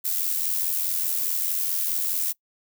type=noise with amplitude modulation; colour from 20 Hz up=violet; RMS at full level=-23 dBFS; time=0.04-2.33 s; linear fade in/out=20 ms; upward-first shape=sine; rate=84.8 Hz; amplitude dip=55%; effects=noise-tail reverb RT60 0.1 s tail -23 dB re dry